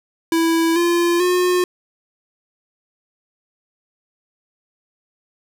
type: tone with pitch steps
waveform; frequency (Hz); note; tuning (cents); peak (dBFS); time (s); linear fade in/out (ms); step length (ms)
square; 329.6 / 344.6 / 360.3; E4 / F4 / F#4; 0 / -23 / -46; -15; 0.32-1.64; 2; 440
effects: none